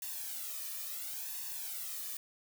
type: noise with flanger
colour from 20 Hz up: blue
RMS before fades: -41 dBFS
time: 0.02-2.17 s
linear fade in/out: 2 ms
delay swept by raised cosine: 1.1 to 1.69 ms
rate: 0.72 Hz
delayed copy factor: +0.8
effects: none